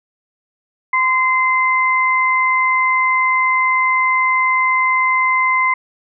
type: tone pair together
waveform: sine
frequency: 1031.2 / 2072 Hz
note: C6 / C7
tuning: -26 / -17 cents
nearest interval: octave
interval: 1209 cents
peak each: -15 dBFS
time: 0.93-5.74 s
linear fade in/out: 5 ms
effects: none